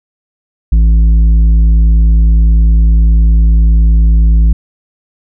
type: tone with tanh clipping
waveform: sine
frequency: 54.9 Hz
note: A1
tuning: 3 cents flat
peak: -5 dBFS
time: 0.72-4.53 s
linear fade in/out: 5 ms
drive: 7 dB
effects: none